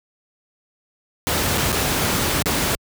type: noise with dropouts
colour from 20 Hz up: pink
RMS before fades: -20 dBFS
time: 1.27-2.75 s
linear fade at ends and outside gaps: 0 ms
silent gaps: 1.575-1.579 / 1.72-1.727 / 2.423-2.458 s
effects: high-pass 60 Hz 12 dB/octave